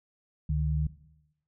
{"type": "tone pair together", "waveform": "sine", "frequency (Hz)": [71.6, 151.72], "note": ["D2", "D#3"], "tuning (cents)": [-43, -43], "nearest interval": "octave + minor second", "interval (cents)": 1300, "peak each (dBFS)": -28, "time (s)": [0.49, 0.87], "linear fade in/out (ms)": 5, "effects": ["noise-tail reverb RT60 0.9 s tail -17 dB re dry"]}